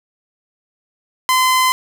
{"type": "tone", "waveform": "sawtooth", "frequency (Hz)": 1027, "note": "C6", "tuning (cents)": -33, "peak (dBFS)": -8, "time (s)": [1.29, 1.72], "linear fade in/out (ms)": 0, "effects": []}